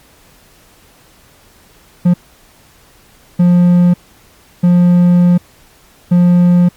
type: tone bursts at uneven times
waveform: triangle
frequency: 176.4 Hz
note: F3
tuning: 18 cents sharp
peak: -3 dBFS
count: 4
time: 2.05-2.14 / 3.39-3.94 / 4.63-5.38 / 6.11-6.69 s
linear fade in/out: 10 ms
effects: pink hiss -46 dBFS RMS until 6.76 s + MP3 96 kbps